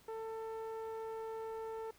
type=tone with low-pass filter; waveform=sawtooth; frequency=445.6 Hz; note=A4; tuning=22 cents sharp; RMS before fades=-43 dBFS; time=0.08-1.91 s; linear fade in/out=5 ms; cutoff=970 Hz; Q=1; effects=pink hiss -65 dBFS RMS until 1.98 s